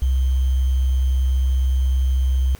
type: tone with sample-and-hold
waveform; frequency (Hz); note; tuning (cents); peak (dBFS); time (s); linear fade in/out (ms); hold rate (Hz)
sine; 65.1; C2; -8; -15; 0.02-2.55; 0; 3150
effects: pink hiss -48 dBFS RMS until 2.59 s